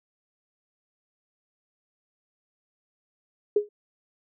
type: tone with exponential decay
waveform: sine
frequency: 415.3 Hz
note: G#4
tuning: in tune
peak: -14 dBFS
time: 3.56-3.69 s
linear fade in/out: 5 ms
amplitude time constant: 27 ms
effects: none